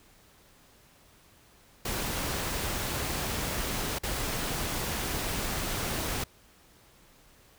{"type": "noise with dropouts", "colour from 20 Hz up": "pink", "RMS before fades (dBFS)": -32, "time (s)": [1.85, 6.24], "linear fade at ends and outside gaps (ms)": 5, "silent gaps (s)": [3.986, 4.033], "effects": ["pink hiss -59 dBFS RMS until 7.58 s"]}